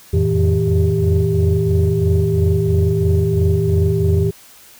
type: tone cluster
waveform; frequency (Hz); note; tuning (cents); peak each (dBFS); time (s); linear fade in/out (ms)
sine; 85.4 / 88.4 / 110.6 / 159.9 / 394.7; F2 / F2 / A2 / D#3 / G4; -38 / +22 / +9 / +48 / +12; -18; 0.13-4.31; 10
effects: tanh soft clip ceiling -5 dBFS + white hiss -44 dBFS RMS until 4.79 s